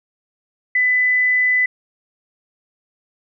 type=tone; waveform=sine; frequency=2000 Hz; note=B6; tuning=21 cents sharp; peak=-13 dBFS; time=0.75-1.66 s; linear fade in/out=5 ms; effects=none